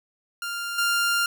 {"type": "tone with level steps", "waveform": "sawtooth", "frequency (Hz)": 1396.9, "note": "F6", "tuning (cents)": 0, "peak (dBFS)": [-25, -17], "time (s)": [0.42, 1.26], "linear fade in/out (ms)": 2, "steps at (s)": 0.78, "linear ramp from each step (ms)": 5, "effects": []}